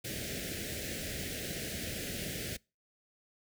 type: band-stop noise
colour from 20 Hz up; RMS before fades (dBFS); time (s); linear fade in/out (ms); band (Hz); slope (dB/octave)
pink; -38; 0.04-2.57; 10; 660 to 1600; 48
effects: noise-tail reverb RT60 0.3 s tail -26 dB re dry + high-pass 60 Hz 12 dB/octave